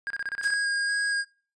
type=tone bursts; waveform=triangle; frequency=1623 Hz; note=G#6; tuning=40 cents flat; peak=-26 dBFS; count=8; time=0.07-0.537 s; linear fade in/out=0 ms; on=33 ms; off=29 ms
type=tone with vibrato; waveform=square; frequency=1634 Hz; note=G#6; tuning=29 cents flat; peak=-25 dBFS; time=0.41-1.25 s; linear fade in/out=50 ms; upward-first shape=square; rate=2.1 Hz; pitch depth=9 cents each way
type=noise with exponential decay; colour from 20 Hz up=blue; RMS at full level=-31 dBFS; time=0.43-0.59 s; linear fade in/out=2 ms; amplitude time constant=34 ms
effects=noise-tail reverb RT60 0.4 s tail -24 dB re dry + resampled to 22050 Hz

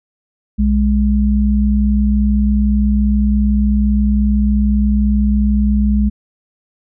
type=tone pair together; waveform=sine; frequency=61.74 / 207.7 Hz; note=B1 / G#3; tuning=0 / 0 cents; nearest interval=octave + major sixth; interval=2100 cents; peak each=-13 dBFS; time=0.58-6.1 s; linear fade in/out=20 ms; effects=none

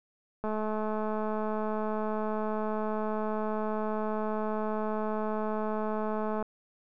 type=click train; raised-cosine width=1 ms; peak=-20 dBFS; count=1288; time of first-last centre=0.44-6.426 s; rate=215 Hz; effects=none

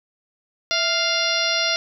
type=harmonic tone with a mistuned harmonic; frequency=698.5 Hz; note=F5; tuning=in tune; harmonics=1 / 2 / 3 / 4 / 5 / 6 / 7 / 8; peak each=-27 / -27 / -27 / -27 / -27 / -27 / -27 / -27 dBFS; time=0.71-1.76 s; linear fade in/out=0 ms; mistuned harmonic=1; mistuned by=-98 cents; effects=none

